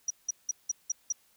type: tone bursts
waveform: sine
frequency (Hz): 5810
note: F#8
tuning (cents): -32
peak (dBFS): -26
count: 6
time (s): 0.08-1.124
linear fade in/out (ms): 5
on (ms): 24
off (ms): 180
effects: white hiss -66 dBFS RMS until 1.36 s